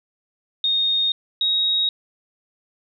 sine tone pair in turn, 3700 / 3780 Hz, A#7 / A#7, -14 / +23 cents, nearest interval unison, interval 37 cents, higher second, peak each -17 / -17 dBFS, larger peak neither, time 0.64-1.12 / 1.41-1.89 s, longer neither, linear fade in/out 2 ms, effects none

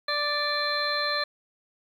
harmonic tone, 587.3 Hz, D5, in tune, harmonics 1 / 2 / 3 / 4 / 6 / 7, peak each -32 / -31 / -30 / -38 / -38 / -29 dBFS, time 0.08-1.24 s, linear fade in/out 5 ms, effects 9-bit

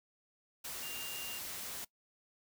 sine tone in noise, 2794 Hz, F7, in tune, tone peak -44 dBFS, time 0.82-1.39 s, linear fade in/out 10 ms, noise white, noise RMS -43 dBFS, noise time 0.64-1.85 s, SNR -4 dB, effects noise-tail reverb RT60 0.1 s tail -21 dB re dry

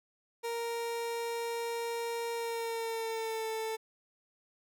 30% pulse tone with pitch glide, 466.2 to 443.1 Hz, A#4 to A4, 0 to +12 cents, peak -31 dBFS, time 0.43-3.77 s, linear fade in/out 20 ms, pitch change -88 cents, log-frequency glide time 2.34-3.48 s, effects none

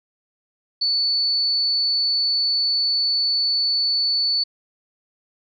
sine tone, 4470 Hz, C#8, 14 cents sharp, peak -17 dBFS, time 0.81-4.44 s, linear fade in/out 10 ms, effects MP3 96 kbps

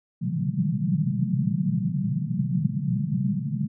white band-pass noise, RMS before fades -25 dBFS, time 0.21-3.68 s, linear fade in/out 20 ms, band 120 to 210 Hz, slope 96 dB/octave, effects none

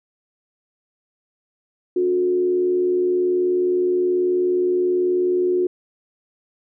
sine tone with frequency modulation, 361.5 Hz, F#4, 40 cents flat, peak -16 dBFS, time 1.96-5.67 s, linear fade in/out 5 ms, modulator 78.8 Hz, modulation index 0.38, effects none

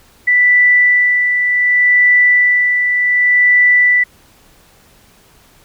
sine tone with tremolo, 1975.5 Hz, B6, in tune, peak -6 dBFS, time 0.27-4.04 s, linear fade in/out 10 ms, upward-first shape sine, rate 0.67 Hz, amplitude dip 45%, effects pink hiss -48 dBFS RMS until 5.64 s

